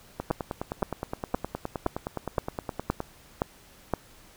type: two click trains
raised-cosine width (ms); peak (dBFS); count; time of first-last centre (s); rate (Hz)
1; -10 / -16; 8 / 28; 0.31-3.937 / 0.2-3.004; 1.93 / 9.63
effects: pink hiss -54 dBFS RMS until 4.36 s